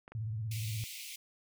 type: clicks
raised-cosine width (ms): 0.5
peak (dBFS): -34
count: 2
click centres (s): 0.079 / 0.12
type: tone with vibrato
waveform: sine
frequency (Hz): 110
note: A2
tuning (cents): 0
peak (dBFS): -34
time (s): 0.15-0.84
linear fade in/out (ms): 0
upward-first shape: square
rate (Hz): 17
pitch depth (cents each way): 82
type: high-pass noise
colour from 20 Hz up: pink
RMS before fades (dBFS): -45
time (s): 0.51-1.16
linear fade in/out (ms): 5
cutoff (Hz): 2100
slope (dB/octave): 96
effects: none